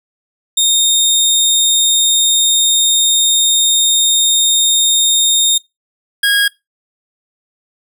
25% pulse tone pair in turn, 3680 / 1639.3 Hz, A#7 / G#6, -23 / -23 cents, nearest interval octave + major second, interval 1400 cents, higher first, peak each -6 dBFS, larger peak neither, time 0.57-5.58 / 6.23-6.48 s, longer first, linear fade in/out 5 ms, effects noise-tail reverb RT60 0.2 s tail -22 dB re dry

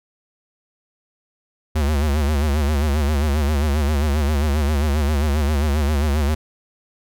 square tone with vibrato, 73.6 Hz, D2, 4 cents sharp, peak -17 dBFS, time 1.75-6.35 s, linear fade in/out 10 ms, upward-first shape sine, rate 7.5 Hz, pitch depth 110 cents each way, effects none

